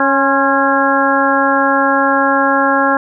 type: harmonic tone with a mistuned harmonic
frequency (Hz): 274.9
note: C#4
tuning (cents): -14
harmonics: 1 / 2 / 3 / 4 / 5 / 6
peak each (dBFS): -17 / -17 / -17 / -17 / -17 / -17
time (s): 0-2.97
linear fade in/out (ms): 2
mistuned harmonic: 4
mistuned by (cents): -44
effects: none